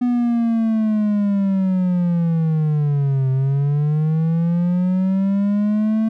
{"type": "linear two-way sweep", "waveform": "triangle", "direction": "down then up", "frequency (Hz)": [246.9, 130.81, 222.7], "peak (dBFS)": -13, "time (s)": [0.01, 6.09], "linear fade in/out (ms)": 10, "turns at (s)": 3.3, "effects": []}